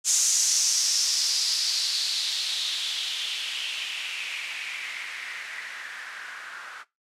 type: noise with low-pass filter sweep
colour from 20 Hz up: violet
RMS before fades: -28 dBFS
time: 0.04-6.85 s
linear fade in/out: 50 ms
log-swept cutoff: 6800 to 1400 Hz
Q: 3.7
effects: noise-tail reverb RT60 0.2 s tail -20 dB re dry + low-pass 12000 Hz 12 dB/octave